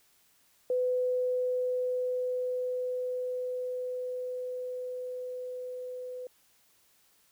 sine tone with level ramp, 502 Hz, B4, 28 cents sharp, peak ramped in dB -25 to -37 dBFS, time 0.7-6.27 s, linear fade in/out 2 ms, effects white hiss -66 dBFS RMS until 7.31 s

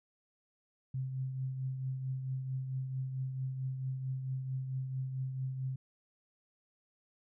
sine tone with tremolo, 131.3 Hz, C3, 6 cents sharp, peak -32 dBFS, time 0.94-5.76 s, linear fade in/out 5 ms, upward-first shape triangle, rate 4.5 Hz, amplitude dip 50%, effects none

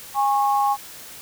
sine tone pair together, 819.6 / 1095 Hz, G#5 / C#6, -23 / -22 cents, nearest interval perfect fourth, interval 501 cents, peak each -18 / -22 dBFS, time 0.14-0.77 s, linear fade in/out 50 ms, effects white hiss -40 dBFS RMS until 1.21 s

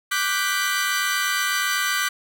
sawtooth chord, G major seventh, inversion second, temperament equal, 1174.7 / 1480 / 1568 / 1975.5 Hz, D6 / F#6 / G6 / B6, 0 / 0 / 0 / 0 cents, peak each -23 dBFS, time 0.11-2.09 s, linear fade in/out 10 ms, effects none

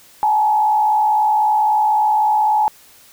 sine tone with frequency modulation, 853 Hz, G#5, 46 cents sharp, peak -12 dBFS, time 0.23-2.68 s, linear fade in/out 0 ms, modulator 63.8 Hz, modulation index 0.62, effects white hiss -47 dBFS RMS until 3.12 s

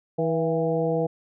harmonic tone with a mistuned harmonic, 162 Hz, E3, 30 cents flat, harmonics 1 / 2 / 3 / 4 / 5, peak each -27 / -30 / -24 / -29 / -35 dBFS, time 0.18-1.07 s, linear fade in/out 10 ms, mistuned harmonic 4, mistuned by +57 cents, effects none

